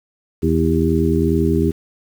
harmonic tone with a mistuned harmonic, 82.41 Hz, E2, in tune, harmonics 1 / 2 / 3 / 4 / 5, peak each -20 / -20 / -20 / -20 / -20 dBFS, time 0.42-1.72 s, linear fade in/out 20 ms, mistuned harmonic 5, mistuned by -53 cents, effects 7-bit

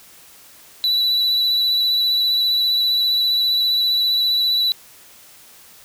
triangle tone with vibrato, 3951 Hz, B7, in tune, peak -14 dBFS, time 0.84-4.72 s, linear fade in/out 0 ms, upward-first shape sine, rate 15 Hz, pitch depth 17 cents each way, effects white hiss -46 dBFS RMS until 5.84 s

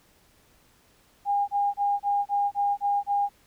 sine tone bursts, 810 Hz, G#5, 43 cents flat, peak -21 dBFS, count 8, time 1.25-3.293 s, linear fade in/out 50 ms, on 230 ms, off 29 ms, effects pink hiss -61 dBFS RMS until 3.46 s

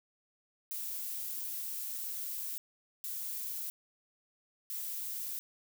violet noise bursts at uneven times, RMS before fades -39 dBFS, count 3, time 0.71-2.58 / 3.04-3.7 / 4.7-5.39 s, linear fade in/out 0 ms, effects none

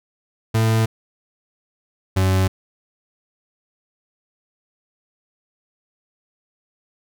40% pulse tone pair in turn, 111.6 / 94.47 Hz, A2 / F#2, +25 / +37 cents, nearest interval minor third, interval 288 cents, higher first, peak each -14 dBFS, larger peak neither, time 0.54-0.86 / 2.16-2.48 s, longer neither, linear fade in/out 10 ms, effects none

